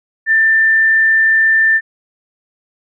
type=tone; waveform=sine; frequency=1783 Hz; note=A6; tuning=22 cents sharp; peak=-8 dBFS; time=0.26-1.81 s; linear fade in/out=50 ms; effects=none